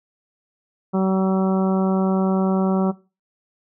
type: harmonic tone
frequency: 190 Hz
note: F#3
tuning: 46 cents sharp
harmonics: 1 / 2 / 3 / 4 / 5 / 6 / 7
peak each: -18 / -24 / -28 / -30 / -32 / -34 / -35 dBFS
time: 0.93-2.92 s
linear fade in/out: 20 ms
effects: noise-tail reverb RT60 0.3 s tail -19 dB re dry